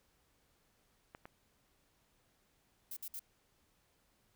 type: clicks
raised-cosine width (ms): 0.5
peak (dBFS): -34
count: 2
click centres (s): 1.149 / 1.255
type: noise bursts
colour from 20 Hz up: violet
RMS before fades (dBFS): -44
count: 3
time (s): 2.91-3.195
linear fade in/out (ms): 5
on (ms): 57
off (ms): 57
effects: pink hiss -74 dBFS RMS until 4.35 s